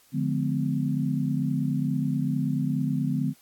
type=chord; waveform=sine; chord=D diminished seventh; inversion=none; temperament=just; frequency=146.83 / 176.2 / 211.4 / 253.7 Hz; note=D3 / F3 / Ab3 / Cb4; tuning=0 / +16 / +31 / +47 cents; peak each=-27 / -31 / -31 / -28 dBFS; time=0.12-3.34 s; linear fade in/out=50 ms; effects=white hiss -59 dBFS RMS until 3.41 s + AAC 64 kbps